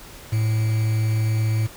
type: tone with quantisation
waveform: triangle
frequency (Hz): 110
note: A2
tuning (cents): 0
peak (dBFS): -16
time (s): 0.32-1.67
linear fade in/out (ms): 10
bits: 6
effects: pink hiss -42 dBFS RMS until 1.76 s